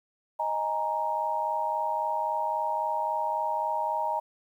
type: chord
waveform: sine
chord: D# suspended fourth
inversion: none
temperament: just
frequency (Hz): 622.3 / 829.7 / 933.4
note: D#5 / G#5 / A#5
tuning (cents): 0 / -2 / +2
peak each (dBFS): -33 / -32 / -28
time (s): 0.39-4.2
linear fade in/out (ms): 10
effects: 10-bit